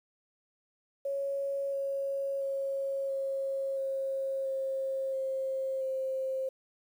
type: tone with pitch steps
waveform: sine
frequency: 554.4 / 550.6 / 546.8 / 543 / 539.2 / 535.5 / 531.8 / 528.1 Hz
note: C#5 / C#5 / C#5 / C#5 / C#5 / C5 / C5 / C5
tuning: 0 / -12 / -24 / -36 / -48 / +40 / +28 / +16 cents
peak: -30 dBFS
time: 1.05-6.49 s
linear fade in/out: 5 ms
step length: 680 ms
effects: 10-bit